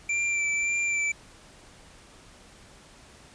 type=tone with vibrato; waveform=square; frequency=2349 Hz; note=D7; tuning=in tune; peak=-25 dBFS; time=0.09-1.12 s; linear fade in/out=5 ms; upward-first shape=sine; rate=1.8 Hz; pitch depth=20 cents each way; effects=pink hiss -52 dBFS RMS until 3.34 s + resampled to 22050 Hz